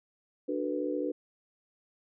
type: chord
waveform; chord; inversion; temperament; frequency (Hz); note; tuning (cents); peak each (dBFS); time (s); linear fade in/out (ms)
sine; B minor seventh; first; just; 296.3 / 370.4 / 444.5 / 493.9; D4 / F#4 / A4 / B4; +15 / +2 / +18 / 0; -33 / -36 / -39 / -34; 0.48-1.12; 10
effects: none